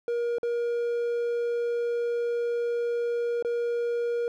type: tone with dropouts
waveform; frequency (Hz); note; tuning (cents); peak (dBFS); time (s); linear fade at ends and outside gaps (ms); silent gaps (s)
triangle; 474; A#4; +29; -23; 0.08-4.28; 1; 0.384-0.431 / 3.425-3.448
effects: none